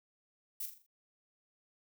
violet noise with echo, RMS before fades -39 dBFS, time 0.6-0.66 s, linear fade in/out 5 ms, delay 41 ms, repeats 5, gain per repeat -7 dB, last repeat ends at 0.865 s, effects none

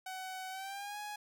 sawtooth tone with pitch glide, 751 to 833.3 Hz, F#5 to G#5, +26 to +6 cents, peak -37 dBFS, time 0.06-1.16 s, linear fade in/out 5 ms, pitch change +180 cents, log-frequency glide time 0.49-0.98 s, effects none

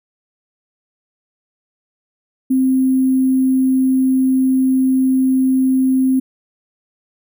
sine tone with sample-and-hold, 261.6 Hz, C4, in tune, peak -11 dBFS, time 2.5-6.2 s, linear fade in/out 10 ms, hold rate 11025 Hz, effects none

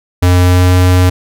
square tone with pitch glide, 89.7 to 90.79 Hz, F2 to F#2, +47 to -32 cents, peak -6 dBFS, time 0.22-1.1 s, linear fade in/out 10 ms, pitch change +21 cents, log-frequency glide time 0.39-0.73 s, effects none

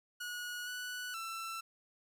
sawtooth tone with pitch steps, 1456 / 1480 / 1337 Hz, F#6 / F#6 / E6, -28 / 0 / +24 cents, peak -36 dBFS, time 0.2-1.61 s, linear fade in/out 10 ms, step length 470 ms, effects none

